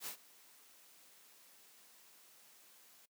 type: noise with ADSR envelope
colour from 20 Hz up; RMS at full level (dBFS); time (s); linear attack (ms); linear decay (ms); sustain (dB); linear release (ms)
white; -42; 0-3.06; 68; 94; -21; 11
effects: noise-tail reverb RT60 0.1 s tail -20 dB re dry + high-pass 200 Hz 12 dB/octave